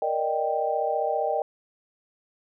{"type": "chord", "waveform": "sine", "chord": "Eb major seventh", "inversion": "second", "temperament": "equal", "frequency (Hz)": [466.2, 587.3, 622.3, 784], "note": ["Bb4", "D5", "Eb5", "G5"], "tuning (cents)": [0, 0, 0, 0], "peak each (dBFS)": [-30, -30, -28, -27], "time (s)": [0.02, 1.42], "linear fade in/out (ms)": 2, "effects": []}